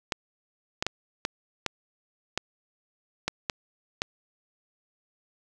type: clicks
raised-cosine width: 0.2 ms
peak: -9 dBFS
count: 9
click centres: 0.122 / 0.825 / 0.866 / 1.251 / 1.663 / 2.376 / 3.28 / 3.498 / 4.019 s
effects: none